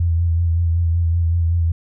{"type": "tone with vibrato", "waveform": "sine", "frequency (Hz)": 84.2, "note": "E2", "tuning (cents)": 37, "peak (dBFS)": -14, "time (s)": [0, 1.72], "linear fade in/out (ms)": 5, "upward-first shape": "sine", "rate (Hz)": 5.3, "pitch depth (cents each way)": 37, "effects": []}